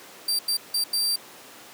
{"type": "tone bursts at uneven times", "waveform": "sawtooth", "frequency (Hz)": 4699, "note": "D8", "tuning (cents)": 0, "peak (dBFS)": -19, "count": 4, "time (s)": [[0.28, 0.39], [0.48, 0.57], [0.74, 0.84], [0.93, 1.16]], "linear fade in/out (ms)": 5, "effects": ["pink hiss -45 dBFS RMS until 1.73 s", "high-pass 300 Hz 12 dB/octave"]}